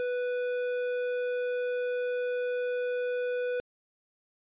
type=tone with tanh clipping; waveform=sine; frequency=493.9 Hz; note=B4; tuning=in tune; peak=-30 dBFS; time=0-3.6 s; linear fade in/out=0 ms; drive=12 dB; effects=resampled to 8000 Hz